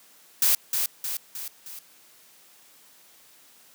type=noise with echo; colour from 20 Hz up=blue; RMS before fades=-20 dBFS; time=0.42-0.55 s; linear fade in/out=2 ms; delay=310 ms; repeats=4; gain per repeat=-5 dB; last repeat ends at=1.79 s; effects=white hiss -55 dBFS RMS until 3.74 s + high-pass 150 Hz 12 dB/octave